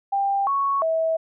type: tone with pitch steps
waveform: sine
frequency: 793 / 1109 / 648 Hz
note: G5 / C#6 / E5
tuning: +20 / 0 / -30 cents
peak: -19 dBFS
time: 0.12-1.17 s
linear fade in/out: 10 ms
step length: 350 ms
effects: none